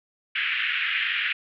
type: band-pass noise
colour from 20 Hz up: white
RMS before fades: -26 dBFS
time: 0.35-1.33 s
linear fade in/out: 10 ms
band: 1500 to 3000 Hz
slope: 48 dB/octave
effects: none